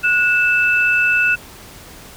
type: tone pair together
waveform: sine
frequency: 1460.4 / 2637 Hz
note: F#6 / E7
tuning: -23 / 0 cents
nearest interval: minor seventh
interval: 1023 cents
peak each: -15 dBFS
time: 0.03-1.36 s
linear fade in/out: 20 ms
effects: pink hiss -39 dBFS RMS until 2.16 s